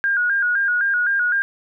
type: tone with vibrato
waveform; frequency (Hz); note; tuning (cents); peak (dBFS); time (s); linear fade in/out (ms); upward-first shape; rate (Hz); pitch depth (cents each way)
sine; 1527; G6; -46; -16; 0.04-1.42; 0; square; 3.9; 86
effects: none